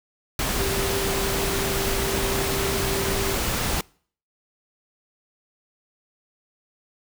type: tone in noise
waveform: sine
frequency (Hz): 392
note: G4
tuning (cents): 0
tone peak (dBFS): -28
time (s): 0.58-3.35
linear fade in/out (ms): 2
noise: pink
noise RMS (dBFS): -25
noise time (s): 0.39-3.81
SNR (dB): -6
effects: noise-tail reverb RT60 0.5 s tail -25 dB re dry